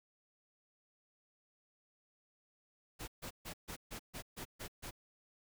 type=noise bursts; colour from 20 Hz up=pink; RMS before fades=-45 dBFS; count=9; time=2.99-4.911 s; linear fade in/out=20 ms; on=89 ms; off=140 ms; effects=none